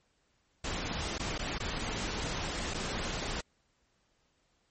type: noise with dropouts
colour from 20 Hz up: pink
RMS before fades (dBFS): -35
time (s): 0.64-3.41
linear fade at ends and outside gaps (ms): 5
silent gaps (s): 1.181-1.195 / 1.38-1.391 / 1.582-1.6 / 2.738-2.743
effects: pink hiss -73 dBFS RMS until 4.7 s + MP3 32 kbps